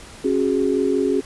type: chord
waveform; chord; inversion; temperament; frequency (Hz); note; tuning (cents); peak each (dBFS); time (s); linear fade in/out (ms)
sine; C# suspended fourth; none; equal with one note detuned; 273.7 / 370 / 415.3; C#4 / F#4 / G#4; -22 / 0 / 0; -21; 0.24-1.21; 10
effects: pink hiss -41 dBFS RMS until 1.25 s + resampled to 24000 Hz